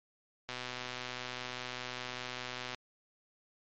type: click train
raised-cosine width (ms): 0.2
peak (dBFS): -21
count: 283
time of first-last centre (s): 0.49-2.746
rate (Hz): 125
effects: low-pass 5000 Hz 12 dB/octave + MP3 48 kbps